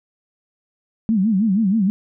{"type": "tone with vibrato", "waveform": "sine", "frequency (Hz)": 205.9, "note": "G#3", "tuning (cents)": -15, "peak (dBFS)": -14, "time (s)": [1.09, 1.9], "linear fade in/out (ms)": 0, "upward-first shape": "sine", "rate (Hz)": 6.3, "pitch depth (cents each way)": 190, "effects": []}